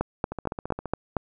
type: two click trains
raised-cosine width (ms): 1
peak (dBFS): -10 / -18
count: 6 / 9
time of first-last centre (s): 0.01-1.167 / 0.32-0.857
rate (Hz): 4.32 / 14.9
effects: none